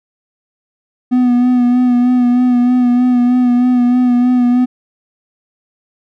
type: tone with vibrato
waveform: triangle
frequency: 246.9 Hz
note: B3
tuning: in tune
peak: -6 dBFS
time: 1.11-4.66 s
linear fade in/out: 20 ms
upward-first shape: sine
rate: 3.2 Hz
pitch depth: 29 cents each way
effects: none